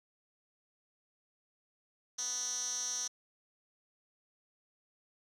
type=tone with band-pass filter; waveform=10% pulse; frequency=247.8 Hz; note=B3; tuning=6 cents sharp; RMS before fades=-37 dBFS; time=2.18-3.08 s; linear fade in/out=10 ms; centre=5800 Hz; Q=9.9; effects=none